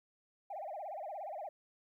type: tone with vibrato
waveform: sine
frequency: 700 Hz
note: F5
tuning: 4 cents sharp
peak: -39 dBFS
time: 0.5-1.49 s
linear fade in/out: 5 ms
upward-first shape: sine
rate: 17 Hz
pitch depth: 270 cents each way
effects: tanh soft clip ceiling -36 dBFS + 13-bit